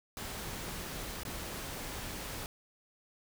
pink noise with dropouts, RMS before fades -41 dBFS, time 0.17-2.46 s, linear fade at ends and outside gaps 1 ms, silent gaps 1.234-1.251 s, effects none

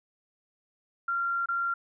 sine tone with dropouts, 1381 Hz, F6, 20 cents flat, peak -26 dBFS, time 1.08-1.74 s, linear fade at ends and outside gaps 5 ms, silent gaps 1.459-1.486 s, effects none

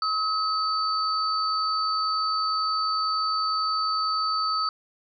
sine tone pair together, 1277 / 4551 Hz, D#6 / C#8, +45 / +45 cents, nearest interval octave + minor seventh, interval 2200 cents, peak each -24 / -28 dBFS, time 0.02-4.69 s, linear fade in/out 2 ms, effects none

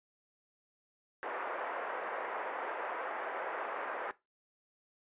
pink band-pass noise, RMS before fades -39 dBFS, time 1.23-4.11 s, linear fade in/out 0 ms, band 470 to 1800 Hz, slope 24 dB/octave, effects noise-tail reverb RT60 0.2 s tail -17 dB re dry + resampled to 8000 Hz

